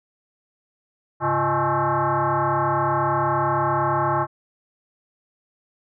sine tone with frequency modulation, 103.83 Hz, G#2, in tune, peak -18 dBFS, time 1.2-4.27 s, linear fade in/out 50 ms, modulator 242 Hz, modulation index 5.1, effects none

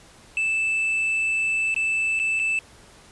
triangle tone with dropouts, 2637 Hz, E7, in tune, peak -19 dBFS, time 0.37-2.59 s, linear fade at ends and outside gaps 1 ms, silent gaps 1.743-1.763 / 2.192-2.198 / 2.393-2.397 s, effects pink hiss -50 dBFS RMS until 3.11 s + resampled to 24000 Hz

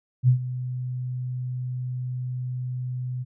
sine tone with ADSR envelope, 126 Hz, B2, 35 cents sharp, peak -12 dBFS, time 0.23-3.25 s, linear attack 52 ms, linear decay 99 ms, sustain -15 dB, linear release 32 ms, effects none

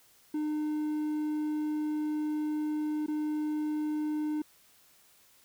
triangle tone with dropouts, 303.5 Hz, D#4, 43 cents flat, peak -27 dBFS, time 0.34-4.42 s, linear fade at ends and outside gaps 5 ms, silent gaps 3.063-3.081 s, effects white hiss -62 dBFS RMS until 5.44 s

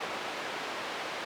pink band-pass noise, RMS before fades -37 dBFS, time 0-1.25 s, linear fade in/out 10 ms, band 440 to 3300 Hz, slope 12 dB/octave, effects none

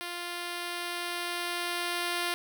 5% pulse tone with level ramp, 349.2 Hz, F4, in tune, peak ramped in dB -24 to -17 dBFS, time 0.01-2.34 s, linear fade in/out 0 ms, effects none

